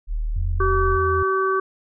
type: tone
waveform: sine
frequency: 38.64 Hz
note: D#1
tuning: 11 cents flat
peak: -21 dBFS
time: 0.07-0.99 s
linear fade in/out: 50 ms
type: tone with pitch glide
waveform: sine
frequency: 85.3 to 84.22 Hz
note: F2 to E2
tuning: -40 to +38 cents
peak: -23 dBFS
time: 0.36-1.23 s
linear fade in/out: 5 ms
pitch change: -22 cents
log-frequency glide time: 0.74-0.85 s
type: harmonic tone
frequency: 382.6 Hz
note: G4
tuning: 42 cents flat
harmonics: 1 / 3 / 4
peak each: -21 / -21 / -27 dBFS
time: 0.6-1.6 s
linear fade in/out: 5 ms
effects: none